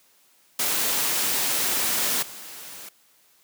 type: noise with level steps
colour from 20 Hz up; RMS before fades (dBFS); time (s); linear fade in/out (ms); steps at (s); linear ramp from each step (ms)
white; -24 / -40; 0.59-2.89; 5; 2.22; 10
effects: white hiss -60 dBFS RMS until 3.43 s + high-pass 150 Hz 12 dB/octave